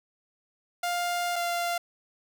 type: tone pair in turn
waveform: sawtooth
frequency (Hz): 702 / 693.9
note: F5 / F5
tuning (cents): +9 / -11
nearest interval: unison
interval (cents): 20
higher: first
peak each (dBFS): -23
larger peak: neither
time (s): 0.83-1.36 / 1.36-1.78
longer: first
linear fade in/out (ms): 5
effects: none